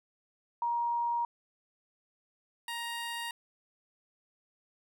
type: tone pair in turn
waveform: sine / 15% pulse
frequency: 945 / 936.8 Hz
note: A#5 / A#5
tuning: +23 / +8 cents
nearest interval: unison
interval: 15 cents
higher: first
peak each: -28 / -29 dBFS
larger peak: first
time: 0.62-1.25 / 2.68-3.31 s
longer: neither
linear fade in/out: 2 ms
effects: none